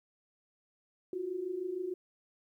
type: tone pair together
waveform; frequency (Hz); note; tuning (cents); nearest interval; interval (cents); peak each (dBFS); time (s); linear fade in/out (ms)
sine; 343.5 / 370; F4 / F#4; -29 / 0; minor second; 129; -40 / -35; 1.13-1.94; 2
effects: 12-bit